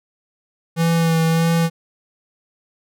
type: tone with vibrato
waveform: square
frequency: 164.81 Hz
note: E3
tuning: in tune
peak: -15 dBFS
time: 0.76-1.7 s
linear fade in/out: 50 ms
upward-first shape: sine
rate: 1.6 Hz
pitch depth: 21 cents each way
effects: none